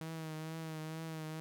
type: tone with vibrato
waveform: sawtooth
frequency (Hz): 159.2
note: D#3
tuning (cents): +40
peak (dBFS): -37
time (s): 0.01-1.4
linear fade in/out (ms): 0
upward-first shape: triangle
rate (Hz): 2.2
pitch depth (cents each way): 40
effects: none